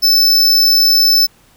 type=tone; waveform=square; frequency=5274 Hz; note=E8; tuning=in tune; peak=-8 dBFS; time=0.02-1.27 s; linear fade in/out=20 ms; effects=pink hiss -50 dBFS RMS until 1.56 s

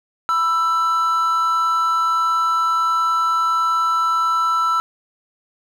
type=tone pair together; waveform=triangle; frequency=987.8 / 1329.3 Hz; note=B5 / E6; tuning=0 / +14 cents; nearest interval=perfect fourth; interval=514 cents; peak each=-23 / -14 dBFS; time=0.29-4.8 s; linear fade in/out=0 ms; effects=none

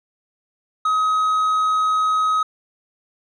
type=tone; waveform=triangle; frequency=1267 Hz; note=D#6; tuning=31 cents sharp; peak=-14 dBFS; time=0.85-2.43 s; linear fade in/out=5 ms; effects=resampled to 22050 Hz

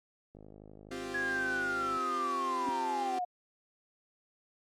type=click train; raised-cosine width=2 ms; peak=-38 dBFS; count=85; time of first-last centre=0.35-1.965 s; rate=52 Hz
type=chord; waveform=sawtooth; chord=C suspended fourth; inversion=none; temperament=equal; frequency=261.6 / 349.2 / 392 Hz; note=C4 / F4 / G4; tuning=0 / 0 / 0 cents; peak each=-38 dBFS; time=0.91-3.19 s; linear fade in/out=5 ms
type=linear sweep; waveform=sine; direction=down; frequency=1683 to 706 Hz; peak=-31 dBFS; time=1.14-3.25 s; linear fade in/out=10 ms
type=tone with exponential growth; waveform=sine; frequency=277.2 Hz; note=C#4; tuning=in tune; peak=-32 dBFS; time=2.59-2.69 s; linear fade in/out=2 ms; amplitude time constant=20 ms
effects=low-pass 9000 Hz 12 dB/octave + Opus 48 kbps

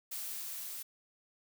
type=noise with level ramp; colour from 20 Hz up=blue; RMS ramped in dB=-40 to -43 dBFS; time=0.11-0.83 s; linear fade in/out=10 ms; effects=none

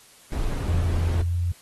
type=noise; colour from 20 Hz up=brown; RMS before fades=-27 dBFS; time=0.32-1.22 s; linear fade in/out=2 ms
type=tone with pitch glide; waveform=sine; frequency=84.9 to 87.34 Hz; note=F2 to F2; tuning=-48 to +1 cents; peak=-21 dBFS; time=0.68-1.52 s; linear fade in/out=5 ms; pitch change=+49 cents; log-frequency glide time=1.17-1.37 s
effects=white hiss -52 dBFS RMS until 1.61 s + AAC 32 kbps

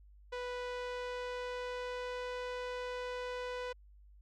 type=tone with pitch glide; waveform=sawtooth; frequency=493.9 to 496.8 Hz; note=B4 to B4; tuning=0 to +10 cents; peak=-34 dBFS; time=0.32-3.73 s; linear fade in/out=10 ms; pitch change=+10 cents; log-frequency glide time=0.52-2.31 s; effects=added 50 Hz sine -56 dBFS peak until 4.21 s + low-pass 4000 Hz 12 dB/octave

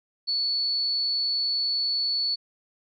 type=tone; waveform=sine; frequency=4435 Hz; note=C#8; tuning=in tune; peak=-23 dBFS; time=0.27-2.36 s; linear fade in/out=20 ms; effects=none

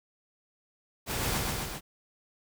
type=noise with echo; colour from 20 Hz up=pink; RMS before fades=-32 dBFS; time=1.06-1.42 s; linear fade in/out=50 ms; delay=130 ms; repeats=3; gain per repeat=-2 dB; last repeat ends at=1.81 s; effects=none

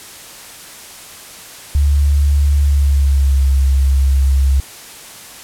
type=tone with pitch glide; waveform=sine; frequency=71.7 to 67.68 Hz; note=D2 to C#2; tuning=-41 to -41 cents; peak=-9 dBFS; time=1.75-4.6 s; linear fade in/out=0 ms; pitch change=-100 cents; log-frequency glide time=2.6-3.44 s; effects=white hiss -35 dBFS RMS until 5.43 s + low-pass 12000 Hz 12 dB/octave

